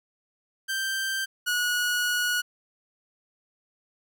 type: tone pair in turn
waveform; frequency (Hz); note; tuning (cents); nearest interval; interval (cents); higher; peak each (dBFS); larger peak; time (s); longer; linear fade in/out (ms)
sawtooth; 1568 / 1458.1; G6 / F#6; 0 / -26; minor second; 126; first; -23 / -20; second; 0.68-1.26 / 1.46-2.42; second; 20
effects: none